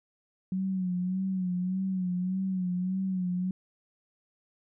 sine tone with vibrato, 185 Hz, F#3, in tune, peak -27 dBFS, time 0.52-3.51 s, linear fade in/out 2 ms, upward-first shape sine, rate 1.7 Hz, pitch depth 57 cents each way, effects none

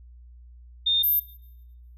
sine tone pair in turn, 3641 / 12975 Hz, A#7 / G#9, -41 / -41 cents, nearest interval octave + minor seventh, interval 2200 cents, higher second, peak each -19 dBFS, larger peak neither, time 0.86-1.03 / 1.03-1.2 s, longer neither, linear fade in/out 10 ms, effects noise-tail reverb RT60 1.0 s tail -21 dB re dry + added 60 Hz sine -45 dBFS peak until 1.97 s

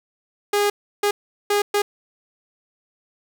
sawtooth tone bursts at uneven times, 410 Hz, G#4, 22 cents flat, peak -13 dBFS, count 4, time 0.53-0.7 / 1.03-1.11 / 1.5-1.62 / 1.74-1.82 s, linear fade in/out 5 ms, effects none

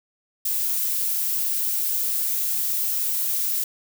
violet noise, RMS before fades -24 dBFS, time 0.45-3.64 s, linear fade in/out 5 ms, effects none

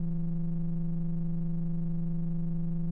triangle ring-modulated tone, 89.7 Hz, F2, 47 cents sharp, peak -21 dBFS, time 0-2.91 s, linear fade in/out 5 ms, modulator 77.4 Hz, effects tanh soft clip ceiling -19 dBFS

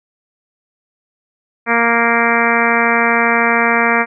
harmonic tone, 233.1 Hz, A#3, in tune, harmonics 1 / 2 / 3 / 4 / 5 / 6 / 7 / 8 / 9 / 10, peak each -20 / -20 / -20 / -20 / -20 / -20 / -20 / -20 / -20 / -20 dBFS, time 1.66-4.06 s, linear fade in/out 50 ms, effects none

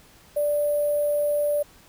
sine tone with sample-and-hold, 587.3 Hz, D5, in tune, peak -20 dBFS, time 0.36-1.63 s, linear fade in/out 10 ms, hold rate 11025 Hz, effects pink hiss -53 dBFS RMS until 1.88 s

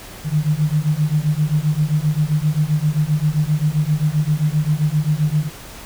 sine beating tone pair, 148.1 / 155.7 Hz, D3 / D#3, +15 / +2 cents, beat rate 7.6 Hz, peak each -18 / -18 dBFS, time 0.24-5.5 s, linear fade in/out 50 ms, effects added 50 Hz sine -47 dBFS peak until 5.85 s + pink hiss -37 dBFS RMS until 5.85 s

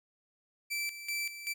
sawtooth tone with tremolo, 2330 Hz, D7, 14 cents flat, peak -29 dBFS, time 0.7-1.54 s, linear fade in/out 20 ms, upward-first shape square, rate 2.6 Hz, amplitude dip 70%, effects none

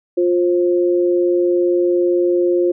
sine tone pair together, 352.3 / 530 Hz, F4 / C5, +15 / +22 cents, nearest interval perfect fifth, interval 707 cents, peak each -13 / -20 dBFS, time 0.17-2.72 s, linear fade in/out 10 ms, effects none

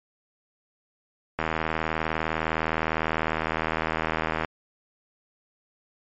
click train, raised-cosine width 0.5 ms, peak -10 dBFS, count 245, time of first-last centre 1.39-4.448 s, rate 79.8 Hz, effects MP3 48 kbps

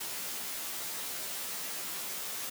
white noise with comb filter, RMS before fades -38 dBFS, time 0-2.5 s, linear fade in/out 10 ms, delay 14 ms, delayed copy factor -0.85, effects high-pass 150 Hz 12 dB/octave

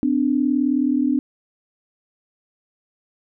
sine tone pair together, 254.6 / 293.7 Hz, C4 / D4, -47 / 0 cents, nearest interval major second, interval 247 cents, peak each -19 dBFS, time 0.03-1.19 s, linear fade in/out 0 ms, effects none

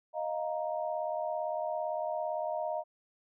sine chord, Eb suspended second, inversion none, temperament just, 622.3 / 700 / 933.4 Hz, Eb5 / F5 / Bb5, 0 / +4 / +2 cents, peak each -34 / -36 / -39 dBFS, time 0.13-2.84 s, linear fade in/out 50 ms, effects none

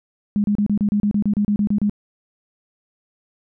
sine tone bursts, 206.4 Hz, G#3, 10 cents flat, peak -15 dBFS, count 14, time 0.36-1.896 s, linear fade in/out 0 ms, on 80 ms, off 32 ms, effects none

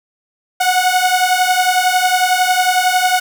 sawtooth beating tone pair, 729 / 740 Hz, F#5 / F#5, -26 / 0 cents, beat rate 11 Hz, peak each -11 dBFS, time 0.6-3.2 s, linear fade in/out 10 ms, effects none

